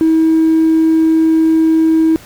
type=tone with hard clipping; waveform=sine; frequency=321.2 Hz; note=E4; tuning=45 cents flat; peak=-8 dBFS; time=0.01-2.16 s; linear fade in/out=0 ms; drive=1 dB; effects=pink hiss -39 dBFS RMS until 2.25 s